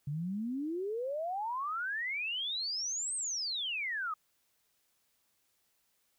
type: exponential two-way sweep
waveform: sine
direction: up then down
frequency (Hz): 138.59 to 8600 to 1214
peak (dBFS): -33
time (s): 0.07-4.14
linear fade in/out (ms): 5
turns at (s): 3.15
effects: white hiss -75 dBFS RMS until 6.18 s